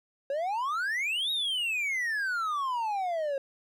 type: exponential two-way sweep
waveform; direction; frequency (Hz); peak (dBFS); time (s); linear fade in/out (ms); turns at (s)
triangle; up then down; 537 to 3828 to 537; -26; 0.3-3.38; 2; 1.31
effects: none